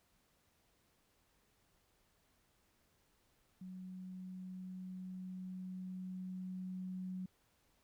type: tone with level ramp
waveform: sine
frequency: 185 Hz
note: F#3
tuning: in tune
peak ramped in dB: -46 to -40 dBFS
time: 3.61-7.26 s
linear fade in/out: 5 ms
effects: pink hiss -75 dBFS RMS until 7.83 s